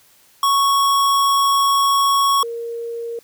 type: tone pair in turn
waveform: square / sine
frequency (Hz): 1108.7 / 466.2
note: C#6 / A#4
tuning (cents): 0 / 0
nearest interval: octave + minor third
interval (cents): 1500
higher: first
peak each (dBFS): -14 / -24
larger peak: first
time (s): 0.43-2.43 / 2.43-3.19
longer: first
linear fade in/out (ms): 2
effects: white hiss -53 dBFS RMS until 3.23 s